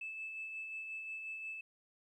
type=tone with tremolo; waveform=sine; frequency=2622 Hz; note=E7; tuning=10 cents flat; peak=-39 dBFS; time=0.01-1.61 s; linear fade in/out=5 ms; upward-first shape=sine; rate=5.6 Hz; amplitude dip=35%; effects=tanh soft clip ceiling -35 dBFS + 13-bit